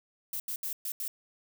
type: noise bursts at uneven times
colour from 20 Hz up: violet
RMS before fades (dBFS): -35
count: 5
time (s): 0.33-0.4 / 0.48-0.56 / 0.63-0.73 / 0.85-0.92 / 1-1.08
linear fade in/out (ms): 2
effects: none